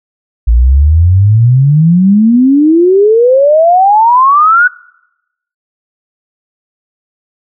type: exponential sweep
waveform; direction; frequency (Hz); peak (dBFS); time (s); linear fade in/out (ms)
sine; up; 55 to 1499; -3; 0.47-4.68; 10
effects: noise-tail reverb RT60 0.9 s tail -24 dB re dry